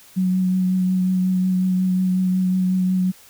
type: tone with vibrato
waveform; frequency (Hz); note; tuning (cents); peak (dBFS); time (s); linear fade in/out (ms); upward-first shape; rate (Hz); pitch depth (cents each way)
sine; 185; F#3; 0; -16; 0.16-3.12; 20; triangle; 5.5; 19
effects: white hiss -48 dBFS RMS until 3.29 s